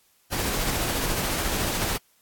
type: noise with tremolo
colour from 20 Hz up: pink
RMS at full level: -25 dBFS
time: 0.31-1.98 s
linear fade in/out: 20 ms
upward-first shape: triangle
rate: 14 Hz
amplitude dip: 30%
effects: white hiss -63 dBFS RMS until 2.21 s + AAC 64 kbps